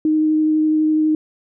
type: tone with vibrato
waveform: sine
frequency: 310 Hz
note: D#4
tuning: 6 cents flat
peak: -13 dBFS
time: 0.05-1.15 s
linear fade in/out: 2 ms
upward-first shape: sine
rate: 12 Hz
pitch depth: 9 cents each way
effects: none